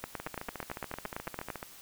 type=two click trains; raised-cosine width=0.5 ms; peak=-23 / -20 dBFS; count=21 / 14; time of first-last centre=0.2-1.629 / 0.04-1.502 s; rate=14 / 8.89 Hz; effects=white hiss -52 dBFS RMS until 1.81 s